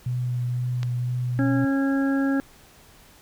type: tone with vibrato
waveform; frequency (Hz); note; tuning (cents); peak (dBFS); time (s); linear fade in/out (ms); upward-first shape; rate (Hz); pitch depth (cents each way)
sine; 123.47; B2; 0; -23; 0.06-1.65; 5; triangle; 2; 16
type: click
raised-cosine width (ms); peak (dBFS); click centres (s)
0.2; -17; 0.831
type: harmonic tone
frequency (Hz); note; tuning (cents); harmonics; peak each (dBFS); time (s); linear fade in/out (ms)
273.6; C#4; -23; 1 / 2 / 3 / 5 / 6; -20 / -32 / -37 / -37 / -33; 1.39-2.4; 0
effects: pink hiss -52 dBFS RMS until 3.21 s